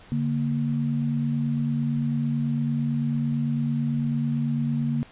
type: tone pair together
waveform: sine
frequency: 144.02 / 233 Hz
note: D3 / A#3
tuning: -33 / -1 cents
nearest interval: minor sixth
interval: 832 cents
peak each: -25 dBFS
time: 0.12-5.03 s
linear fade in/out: 0 ms
effects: pink hiss -50 dBFS RMS until 5.11 s + resampled to 8000 Hz